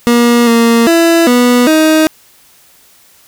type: tone with pitch steps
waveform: 30% pulse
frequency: 238.1 / 231.9 / 334 / 245 / 313.7 Hz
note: A#3 / A#3 / E4 / B3 / D#4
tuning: +37 / -9 / +23 / -14 / +14 cents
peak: -3 dBFS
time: 0.07-2.07 s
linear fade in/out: 0 ms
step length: 400 ms
effects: white hiss -45 dBFS RMS until 3.27 s